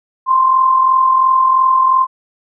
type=tone with amplitude modulation; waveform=sine; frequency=1046.5 Hz; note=C6; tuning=in tune; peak=-6 dBFS; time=0.26-2.07 s; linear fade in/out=50 ms; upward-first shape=sine; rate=42.9 Hz; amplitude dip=50%; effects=none